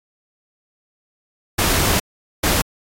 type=noise bursts at uneven times; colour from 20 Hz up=pink; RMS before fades=-17 dBFS; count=2; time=1.58-2 / 2.43-2.62 s; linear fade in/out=10 ms; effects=AAC 48 kbps